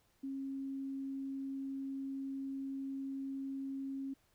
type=tone; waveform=sine; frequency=271.1 Hz; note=C#4; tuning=38 cents flat; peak=-38 dBFS; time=0.23-4.14 s; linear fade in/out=10 ms; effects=pink hiss -73 dBFS RMS until 4.34 s